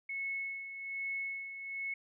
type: tone with tremolo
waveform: sine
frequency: 2195 Hz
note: C#7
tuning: 18 cents flat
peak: -34 dBFS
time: 0.09-1.94 s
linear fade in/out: 5 ms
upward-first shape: sine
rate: 1.2 Hz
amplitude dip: 60%
effects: none